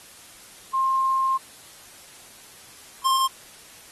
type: tone pair in turn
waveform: sine / square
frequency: 1061 / 1061 Hz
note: C6 / C6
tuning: +24 / +24 cents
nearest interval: unison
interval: 0 cents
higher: neither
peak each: -19 dBFS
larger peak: neither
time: 0.73-1.38 / 3.04-3.28 s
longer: first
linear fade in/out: 20 ms
effects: white hiss -47 dBFS RMS until 3.91 s + AAC 32 kbps